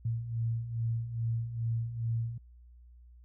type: beating tone pair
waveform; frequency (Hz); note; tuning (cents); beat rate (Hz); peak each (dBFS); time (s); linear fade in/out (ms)
sine; 113.3 / 115.7; A#2 / A#2; -49 / -13; 2.4; -37 / -31; 0.05-2.38; 5
effects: added 60 Hz sine -52 dBFS peak until 3.24 s